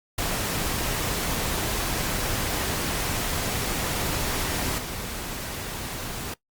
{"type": "noise with level steps", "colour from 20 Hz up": "pink", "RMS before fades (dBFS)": [-27, -33], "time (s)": [0.18, 6.34], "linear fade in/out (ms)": 5, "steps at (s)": 4.78, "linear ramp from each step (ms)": 5, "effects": ["noise-tail reverb RT60 0.1 s tail -20 dB re dry", "Opus 48 kbps"]}